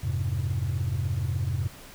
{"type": "chord", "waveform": "sine", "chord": "F minor", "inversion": "none", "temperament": "equal", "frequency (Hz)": [87.31, 103.83, 130.81], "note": ["F2", "Ab2", "C3"], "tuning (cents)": [0, 0, 0], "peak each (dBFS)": -28, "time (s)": [0.03, 1.68], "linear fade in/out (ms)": 10, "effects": ["tanh soft clip ceiling -20 dBFS", "pink hiss -47 dBFS RMS until 1.94 s"]}